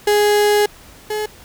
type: tone pair in turn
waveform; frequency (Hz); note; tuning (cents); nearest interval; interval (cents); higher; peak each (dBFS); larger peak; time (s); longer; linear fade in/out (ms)
35% pulse; 415.3 / 425.3; G#4 / G#4; 0 / +41; unison; 41; second; -10 / -18; first; 0.07-0.66 / 1.1-1.26; first; 5
effects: pink hiss -43 dBFS RMS until 1.44 s